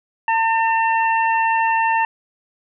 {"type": "harmonic tone", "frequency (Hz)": 903, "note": "A5", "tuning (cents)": 45, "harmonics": [1, 2, 3], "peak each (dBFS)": [-16, -22, -25], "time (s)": [0.28, 2.05], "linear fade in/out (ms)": 2, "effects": []}